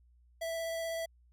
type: tone with vibrato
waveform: square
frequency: 659.3 Hz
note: E5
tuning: in tune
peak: -35 dBFS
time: 0.41-1.06 s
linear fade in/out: 10 ms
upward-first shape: sine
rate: 16 Hz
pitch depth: 9 cents each way
effects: added 60 Hz sine -61 dBFS peak until 1.32 s